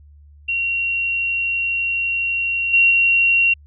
sine tone with level steps, 2746 Hz, F7, 30 cents flat, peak -18 / -10 / -12 dBFS, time 0.48-3.54 s, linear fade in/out 10 ms, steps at 2.73 / 2.9 s, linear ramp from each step 10 ms, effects added 73 Hz sine -43 dBFS peak until 3.66 s

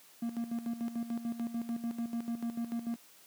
triangle tone with tremolo, 233.1 Hz, A#3, in tune, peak -29 dBFS, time 0.22-2.96 s, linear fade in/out 5 ms, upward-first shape square, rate 6.8 Hz, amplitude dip 70%, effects white hiss -59 dBFS RMS until 3.26 s + high-pass 150 Hz 12 dB/octave

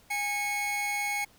45% pulse tone pair together, 820.8 / 2195 Hz, G#5 / C#7, -21 / -18 cents, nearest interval octave + perfect fourth, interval 1703 cents, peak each -33 / -30 dBFS, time 0.1-1.25 s, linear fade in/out 10 ms, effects pink hiss -60 dBFS RMS until 1.38 s

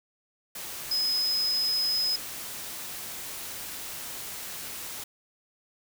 sine tone in noise, 5070 Hz, D#8, 32 cents sharp, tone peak -24 dBFS, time 0.91-2.16 s, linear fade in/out 5 ms, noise white, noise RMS -38 dBFS, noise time 0.55-5.04 s, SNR +11 dB, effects none

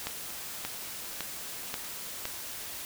accelerating click train, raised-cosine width 0.2 ms, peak -15 dBFS, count 5, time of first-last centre 0.07-2.254 s, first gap 580 ms, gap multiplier 0.96, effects white hiss -40 dBFS RMS until 2.85 s

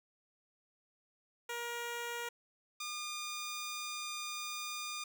10% pulse tone pair in turn, 473.9 / 1211.5 Hz, A#4 / D#6, +28 / -47 cents, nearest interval octave + major third, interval 1625 cents, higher second, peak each -30 / -31 dBFS, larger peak first, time 1.49-2.29 / 2.8-5.04 s, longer second, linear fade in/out 5 ms, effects none

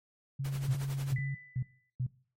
sine tone, 137 Hz, C#3, 20 cents flat, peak -31 dBFS, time 0.39-1.35 s, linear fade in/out 10 ms
pink noise with tremolo, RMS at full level -44 dBFS, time 0.44-1.14 s, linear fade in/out 10 ms, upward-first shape sine, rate 11 Hz, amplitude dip 75%
sine tone bursts, 127 Hz, B2, 49 cents sharp, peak -29 dBFS, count 4, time 0.68-2.066 s, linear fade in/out 5 ms, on 69 ms, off 370 ms
sine tone with exponential decay, 1994 Hz, B6, 16 cents sharp, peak -37 dBFS, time 1.16-1.9 s, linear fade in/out 2 ms, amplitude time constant 160 ms
effects noise-tail reverb RT60 0.4 s tail -19 dB re dry + MP3 64 kbps

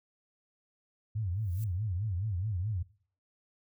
sine tone with vibrato, 98 Hz, G2, in tune, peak -30 dBFS, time 1.15-2.83 s, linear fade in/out 10 ms, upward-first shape sine, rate 4.7 Hz, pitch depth 230 cents each way
violet noise with exponential growth, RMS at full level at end -47 dBFS, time 1.31-1.64 s, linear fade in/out 1 ms, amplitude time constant 70 ms
effects noise-tail reverb RT60 0.5 s tail -20 dB re dry

